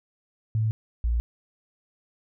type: tone pair in turn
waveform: sine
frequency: 110 / 58.27 Hz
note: A2 / A#1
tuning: 0 / 0 cents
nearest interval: major seventh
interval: 1100 cents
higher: first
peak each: -21 dBFS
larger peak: neither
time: 0.55-0.71 / 1.04-1.2 s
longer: neither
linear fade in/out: 0 ms
effects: none